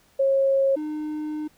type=tone pair in turn; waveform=sine / triangle; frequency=543 / 304.7 Hz; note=C#5 / D#4; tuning=-36 / -36 cents; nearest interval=minor seventh; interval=1000 cents; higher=first; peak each=-17 / -25 dBFS; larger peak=first; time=0.19-0.76 / 0.76-1.48 s; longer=second; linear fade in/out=10 ms; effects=pink hiss -60 dBFS RMS until 1.57 s